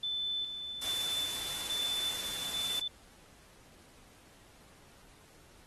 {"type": "tone with tremolo", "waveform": "sine", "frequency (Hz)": 3516, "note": "A7", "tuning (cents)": -2, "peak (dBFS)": -32, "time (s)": [0.03, 2.88], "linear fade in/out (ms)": 5, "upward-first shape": "square", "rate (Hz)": 1.2, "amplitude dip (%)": 50}
{"type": "noise", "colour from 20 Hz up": "white", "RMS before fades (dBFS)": -40, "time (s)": [0.82, 2.8], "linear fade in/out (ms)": 2}
{"effects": ["pink hiss -60 dBFS RMS until 5.66 s", "AAC 32 kbps"]}